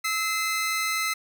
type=tone pair together; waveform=sawtooth; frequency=1300 / 2064 Hz; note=E6 / C7; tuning=-24 / -24 cents; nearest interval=minor sixth; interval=800 cents; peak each=-25 / -23 dBFS; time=0.04-1.14 s; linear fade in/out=10 ms; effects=none